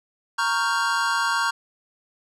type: chord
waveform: square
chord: G half-diminished seventh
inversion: first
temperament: equal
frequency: 932.3 / 1108.7 / 1396.9 / 1568 Hz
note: Bb5 / Db6 / F6 / G6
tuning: 0 / 0 / 0 / 0 cents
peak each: -27 dBFS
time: 0.38-1.51 s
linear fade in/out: 10 ms
effects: low-pass 8000 Hz 12 dB/octave